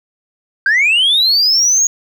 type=linear sweep; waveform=sine; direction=up; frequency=1536 to 6710 Hz; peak=-7 dBFS; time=0.66-1.87 s; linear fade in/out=2 ms; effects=tanh soft clip ceiling -7 dBFS + 8-bit